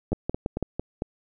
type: two click trains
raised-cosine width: 2 ms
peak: -12 / -14 dBFS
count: 4 / 5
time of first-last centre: 0.13-0.627 / 0.12-1.021 s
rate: 6.04 / 4.44 Hz
effects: none